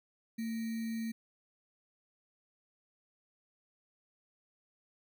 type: tone with sample-and-hold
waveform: sine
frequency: 225.7 Hz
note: A3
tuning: 44 cents sharp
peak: -34 dBFS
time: 0.38-1.12 s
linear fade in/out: 10 ms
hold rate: 2100 Hz
effects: none